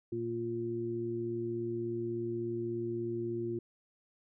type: harmonic tone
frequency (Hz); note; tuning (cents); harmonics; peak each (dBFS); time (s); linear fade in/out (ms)
116.54; A#2; 0; 1 / 2 / 3; -41 / -42 / -34; 0.12-3.59; 5
effects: none